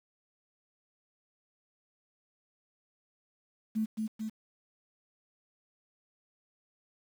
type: tone with echo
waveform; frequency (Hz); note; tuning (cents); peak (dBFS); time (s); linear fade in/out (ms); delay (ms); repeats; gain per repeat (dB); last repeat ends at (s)
sine; 218.5; A3; -12; -27; 3.75-3.86; 20; 220; 2; -3; 4.3
effects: 9-bit